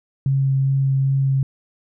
sine tone with vibrato, 135.6 Hz, C#3, 38 cents flat, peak -15 dBFS, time 0.26-1.43 s, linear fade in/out 2 ms, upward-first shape sine, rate 2.5 Hz, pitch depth 9 cents each way, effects none

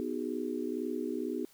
sine chord, G# minor seventh, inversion first, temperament just, 249.2 / 311.5 / 373.8 / 415.3 Hz, B3 / D#4 / F#4 / G#4, +16 / +2 / +18 / 0 cents, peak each -37 / -37 / -38 / -39 dBFS, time 0-1.45 s, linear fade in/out 0 ms, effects white hiss -62 dBFS RMS until 1.53 s

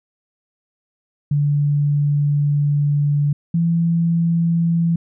sine tone pair in turn, 145.3 / 167.75 Hz, D3 / E3, -18 / +31 cents, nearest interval major second, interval 249 cents, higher second, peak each -14 dBFS, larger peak neither, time 1.31-3.33 / 3.54-4.96 s, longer first, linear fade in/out 5 ms, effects none

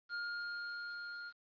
square tone with level ramp, 1414 Hz, F6, 21 cents sharp, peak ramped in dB -38 to -45 dBFS, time 0.09-1.33 s, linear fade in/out 50 ms, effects resampled to 11025 Hz + 11-bit

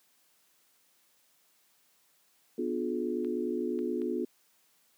sine chord, B diminished seventh, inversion none, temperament just, 246.9 / 296.3 / 355.6 / 426.7 Hz, B3 / D4 / F4 / Ab4, 0 / +15 / +31 / +47 cents, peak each -34 / -37 / -33 / -36 dBFS, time 2.58-4.25 s, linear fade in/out 5 ms
clicks, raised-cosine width 0.3 ms, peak -37 dBFS, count 3, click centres 3.247 / 3.79 / 4.018 s
effects white hiss -68 dBFS RMS until 4.97 s + high-pass 150 Hz 12 dB/octave

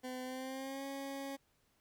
20% pulse tone with pitch glide, 254.7 to 274.6 Hz, C4 to C#4, -46 to -16 cents, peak -36 dBFS, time 0.03-1.37 s, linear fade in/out 20 ms, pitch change +130 cents, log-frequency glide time 0.23-0.85 s, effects pink hiss -75 dBFS RMS until 1.8 s

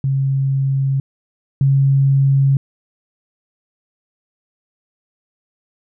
sine tone pair in turn, 135.8 / 136.98 Hz, C#3 / C#3, -35 / -20 cents, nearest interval unison, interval 15 cents, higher second, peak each -14 / -10 dBFS, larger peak second, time 0.04-1 / 1.61-2.57 s, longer neither, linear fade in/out 2 ms, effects none

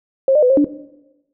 sine tone with pitch steps, 536 / 604 / 500 / 537 / 291.4 Hz, C5 / D5 / B4 / C5 / D4, +42 / +48 / +21 / +45 / -13 cents, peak -9 dBFS, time 0.28-0.645 s, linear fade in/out 2 ms, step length 73 ms, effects noise-tail reverb RT60 1.0 s tail -17 dB re dry

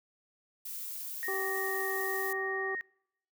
violet noise, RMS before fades -40 dBFS, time 0.65-2.33 s, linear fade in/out 5 ms
sine tone, 1862 Hz, A#6, 2 cents flat, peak -34 dBFS, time 1.23-2.81 s, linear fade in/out 0 ms
harmonic tone, 386 Hz, G4, 27 cents flat, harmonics 1 / 2 / 3, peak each -35 / -41 / -42 dBFS, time 1.28-2.75 s, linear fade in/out 2 ms
effects noise-tail reverb RT60 0.8 s tail -26 dB re dry

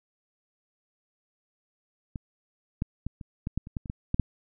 clicks, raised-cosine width 5 ms, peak -22 / -15 / -19 / -27 / -18 / -15 / -29 / -19 / -27 / -20 / -12 / -8 dBFS, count 12, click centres 2.158 / 2.821 / 3.066 / 3.212 / 3.471 / 3.576 / 3.671 / 3.768 / 3.858 / 3.899 / 4.144 / 4.197 s, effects none

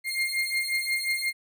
35% pulse beating tone pair, 2118 / 2123.6 Hz, C7 / C7, +21 / +25 cents, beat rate 5.6 Hz, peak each -27 dBFS, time 0.04-1.33 s, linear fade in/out 50 ms, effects none

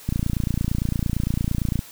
click train, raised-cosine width 5 ms, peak -10 dBFS, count 50, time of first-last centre 0.09-1.791 s, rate 28.8 Hz, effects white hiss -44 dBFS RMS until 1.91 s

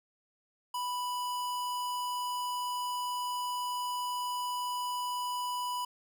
square tone, 987.8 Hz, B5, in tune, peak -33 dBFS, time 0.74-5.85 s, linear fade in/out 5 ms, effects none

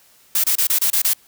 blue noise bursts, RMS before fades -17 dBFS, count 7, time 0.35-1.135 s, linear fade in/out 5 ms, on 89 ms, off 27 ms, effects white hiss -53 dBFS RMS until 1.27 s

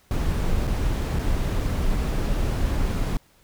brown noise with dropouts, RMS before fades -23 dBFS, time 0.11-3.17 s, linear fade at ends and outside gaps 1 ms, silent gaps 0.671-0.675 / 1.188-1.192 s, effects pink hiss -59 dBFS RMS until 3.43 s

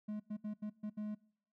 triangle tone bursts at uneven times, 211.2 Hz, G#3, 29 cents sharp, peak -36 dBFS, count 6, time 0.08-0.2 / 0.3-0.37 / 0.44-0.54 / 0.62-0.7 / 0.83-0.9 / 0.97-1.15 s, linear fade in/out 10 ms, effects noise-tail reverb RT60 0.6 s tail -23 dB re dry

